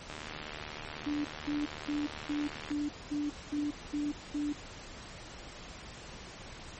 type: click train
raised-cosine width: 0.3 ms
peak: -25 dBFS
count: 200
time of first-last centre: 0.1-2.715 s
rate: 76.1 Hz
type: tone bursts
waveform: sine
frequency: 293.7 Hz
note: D4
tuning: in tune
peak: -30 dBFS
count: 9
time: 1.06-4.53 s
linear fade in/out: 10 ms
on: 190 ms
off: 220 ms
effects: pink hiss -47 dBFS RMS until 6.79 s + MP3 32 kbps